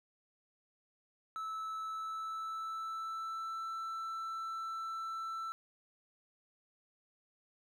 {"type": "tone with pitch glide", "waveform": "triangle", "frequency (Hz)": [1307, 1330.6], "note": ["E6", "E6"], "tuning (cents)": [-15, 16], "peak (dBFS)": -36, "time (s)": [1.36, 5.52], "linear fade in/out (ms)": 0, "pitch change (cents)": 31, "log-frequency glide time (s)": [1.83, 3.68], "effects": []}